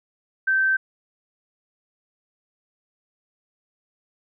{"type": "tone", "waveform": "sine", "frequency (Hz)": 1552, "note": "G6", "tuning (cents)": -18, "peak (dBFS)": -17, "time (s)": [0.47, 0.77], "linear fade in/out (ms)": 10, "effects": []}